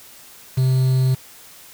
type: tone with quantisation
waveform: triangle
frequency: 130 Hz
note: C3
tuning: 11 cents flat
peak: -12 dBFS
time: 0.57-1.15 s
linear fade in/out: 10 ms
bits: 6
effects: white hiss -44 dBFS RMS until 1.73 s